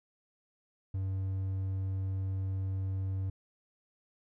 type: tone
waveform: triangle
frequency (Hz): 95.6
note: G2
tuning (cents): -43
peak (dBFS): -29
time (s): 0.94-3.3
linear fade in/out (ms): 5
effects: none